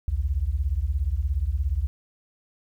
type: beating tone pair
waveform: sine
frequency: 60.6 / 77.6 Hz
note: B1 / D#2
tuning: -32 / -4 cents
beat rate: 17 Hz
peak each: -25 dBFS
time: 0.08-1.87 s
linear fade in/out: 0 ms
effects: 10-bit